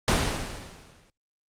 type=noise with exponential decay; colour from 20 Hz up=pink; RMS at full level=-19 dBFS; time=0.08-1.1 s; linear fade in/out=1 ms; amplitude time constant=220 ms; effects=low-pass 8000 Hz 12 dB/octave + Opus 32 kbps